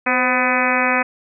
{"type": "harmonic tone with a mistuned harmonic", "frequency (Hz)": 251.1, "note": "B3", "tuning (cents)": 29, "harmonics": [1, 2, 3, 4, 5, 6, 7, 8, 9, 10], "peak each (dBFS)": [-24, -24, -24, -24, -24, -24, -24, -24, -24, -24], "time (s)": [0.06, 1.03], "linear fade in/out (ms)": 10, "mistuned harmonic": 2, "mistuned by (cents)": 53, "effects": []}